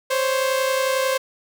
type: tone pair together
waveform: sawtooth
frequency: 523.3 / 554.4 Hz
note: C5 / C#5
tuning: 0 / 0 cents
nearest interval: minor second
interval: 100 cents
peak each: -16 / -22 dBFS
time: 0.1-1.18 s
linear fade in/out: 10 ms
effects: none